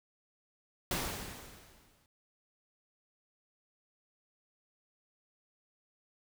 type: noise with exponential decay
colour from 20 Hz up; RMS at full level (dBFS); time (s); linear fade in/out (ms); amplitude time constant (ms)
pink; -32; 0.91-2.06; 1; 250
effects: none